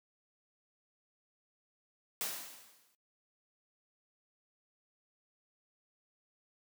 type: noise with exponential decay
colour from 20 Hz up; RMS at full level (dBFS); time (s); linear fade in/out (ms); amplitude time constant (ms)
white; -35; 2.21-2.95; 0; 160
effects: noise-tail reverb RT60 0.1 s tail -18 dB re dry + high-pass 200 Hz 12 dB/octave